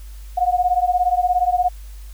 sine beating tone pair, 714 / 731 Hz, F5 / F#5, +38 / -21 cents, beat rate 17 Hz, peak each -18 / -18 dBFS, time 0.37-1.69 s, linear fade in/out 10 ms, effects added 50 Hz sine -33 dBFS peak until 2.13 s + white hiss -50 dBFS RMS until 2.13 s

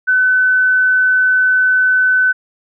sine tone, 1510 Hz, F#6, 35 cents sharp, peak -9 dBFS, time 0.07-2.33 s, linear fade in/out 20 ms, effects none

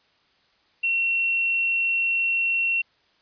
sine tone, 2723 Hz, F7, 44 cents flat, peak -20 dBFS, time 0.83-2.82 s, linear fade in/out 10 ms, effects white hiss -63 dBFS RMS until 3.21 s + resampled to 11025 Hz

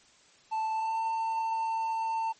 triangle tone with pitch glide, 881 to 898 Hz, A5 to A5, +2 to +35 cents, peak -26 dBFS, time 0.51-2.33 s, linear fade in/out 20 ms, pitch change +33 cents, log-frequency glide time 0.74-0.98 s, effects white hiss -60 dBFS RMS until 2.39 s + MP3 32 kbps

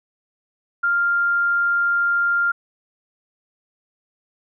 sine tone, 1396.9 Hz, F6, in tune, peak -16 dBFS, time 0.83-2.52 s, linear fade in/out 10 ms, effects none

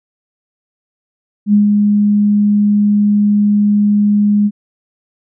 sine tone with ADSR envelope, 206.6 Hz, G#3, 9 cents flat, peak -5 dBFS, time 1.46-4.51 s, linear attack 73 ms, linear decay 130 ms, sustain -3 dB, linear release 49 ms, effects none

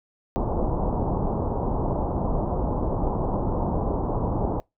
pink low-pass noise, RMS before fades -25 dBFS, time 0.36-4.6 s, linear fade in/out 0 ms, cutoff 1000 Hz, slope 48 dB/octave, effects noise-tail reverb RT60 0.2 s tail -25 dB re dry

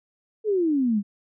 sine exponential sweep, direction down, 445.8 to 194.2 Hz, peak -19 dBFS, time 0.44-1.03 s, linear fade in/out 50 ms, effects none

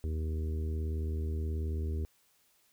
harmonic tone, 78.6 Hz, D#2, 18 cents sharp, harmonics 1 / 2 / 3 / 4 / 5 / 6, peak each -31 / -48 / -45 / -48 / -45 / -54 dBFS, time 0.04-2.05 s, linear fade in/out 0 ms, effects white hiss -69 dBFS RMS until 2.72 s

